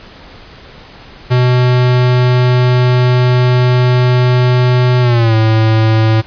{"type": "tone with pitch glide", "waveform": "square", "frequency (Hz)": [124.9, 110.63], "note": ["B2", "A2"], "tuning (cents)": [20, 10], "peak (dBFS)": -8, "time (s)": [1.3, 6.22], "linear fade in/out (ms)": 20, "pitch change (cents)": -210, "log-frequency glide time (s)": [5.01, 5.35], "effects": ["pink hiss -36 dBFS RMS until 6.26 s", "resampled to 11025 Hz"]}